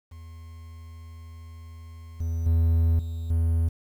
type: tone with level steps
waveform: triangle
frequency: 82.41 Hz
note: E2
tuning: in tune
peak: -38 / -23 / -16 / -27 / -18 dBFS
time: 0.11-3.69 s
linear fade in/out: 10 ms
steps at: 2.2 / 2.46 / 2.99 / 3.3 s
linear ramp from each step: 5 ms
effects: 9-bit